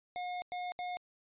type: tone bursts at uneven times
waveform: square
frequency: 719 Hz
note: F#5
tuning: 50 cents flat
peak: -37 dBFS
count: 3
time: 0.16-0.42 / 0.52-0.72 / 0.79-0.97 s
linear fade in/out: 0 ms
effects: resampled to 8000 Hz